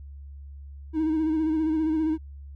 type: tone with vibrato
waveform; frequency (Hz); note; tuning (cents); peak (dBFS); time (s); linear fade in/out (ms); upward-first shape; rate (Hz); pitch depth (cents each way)
triangle; 314.7; D#4; +20; -19; 0.93-2.18; 50; sine; 15; 43
effects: tanh soft clip ceiling -16 dBFS + added 70 Hz sine -39 dBFS peak until 2.55 s